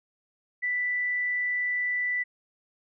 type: tone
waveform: sine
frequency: 1978 Hz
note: B6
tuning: 2 cents sharp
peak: -25 dBFS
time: 0.62-2.24 s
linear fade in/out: 20 ms
effects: none